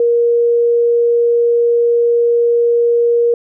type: tone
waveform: sine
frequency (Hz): 472.1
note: A#4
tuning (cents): +22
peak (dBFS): -9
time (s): 0-3.34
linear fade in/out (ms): 2
effects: none